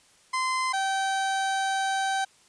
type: tone pair in turn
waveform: 30% pulse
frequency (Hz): 1034 / 774.6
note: C6 / G5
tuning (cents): -21 / -21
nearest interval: perfect fourth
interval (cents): 500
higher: first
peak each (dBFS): -22 / -22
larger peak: neither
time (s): 0.33-0.73 / 0.73-2.25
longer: second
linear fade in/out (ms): 10
effects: white hiss -59 dBFS RMS until 2.48 s + resampled to 22050 Hz